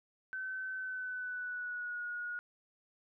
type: tone with pitch glide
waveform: sine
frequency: 1528 to 1446.4 Hz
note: G6 to F#6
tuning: -45 to -40 cents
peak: -37 dBFS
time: 0.33-2.39 s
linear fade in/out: 0 ms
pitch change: -95 cents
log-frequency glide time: 0.75-2.04 s
effects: none